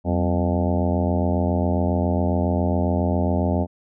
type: harmonic tone with a mistuned harmonic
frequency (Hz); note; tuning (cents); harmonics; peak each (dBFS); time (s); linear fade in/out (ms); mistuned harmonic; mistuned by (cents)
87.31; F2; 0; 1 / 2 / 3 / 4 / 5 / 6 / 7 / 8 / 9 / 10; -22 / -24 / -26 / -31 / -32 / -33 / -28 / -33 / -34 / -36; 0.04-3.67; 50; 2; +140
effects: none